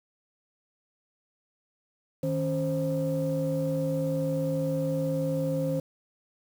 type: tone cluster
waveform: sine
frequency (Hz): 156.7 / 275.8 / 527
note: D#3 / C#4 / C5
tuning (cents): +13 / -9 / +12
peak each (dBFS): -28 / -31 / -28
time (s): 2.23-5.8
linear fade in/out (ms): 5
effects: tanh soft clip ceiling -19 dBFS + 8-bit